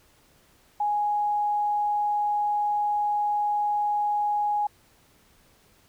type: tone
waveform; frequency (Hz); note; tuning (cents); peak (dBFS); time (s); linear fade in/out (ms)
sine; 830.6; G#5; 0; -22; 0.8-4.67; 5
effects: pink hiss -60 dBFS RMS until 5.88 s